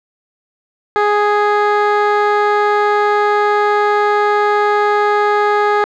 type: tone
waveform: 15% pulse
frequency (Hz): 415.3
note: G#4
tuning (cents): 0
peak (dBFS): -4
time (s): 0.96-5.84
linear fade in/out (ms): 0
effects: low-pass 2000 Hz 12 dB/octave